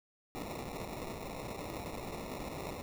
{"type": "noise with sample-and-hold", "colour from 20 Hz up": "blue", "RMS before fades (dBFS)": -42, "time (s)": [0.35, 2.82], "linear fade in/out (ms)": 0, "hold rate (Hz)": 1575, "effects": []}